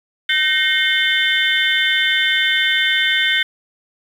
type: tone cluster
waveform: sine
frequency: 1537 / 1856 / 2147 / 3062 / 3548 Hz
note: G6 / A#6 / C7 / G7 / A7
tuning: -35 / -8 / +44 / -41 / +14 cents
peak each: -21 / -20 / -19 / -20 / -20 dBFS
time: 0.29-3.43 s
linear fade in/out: 5 ms
effects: tanh soft clip ceiling -3 dBFS + 7-bit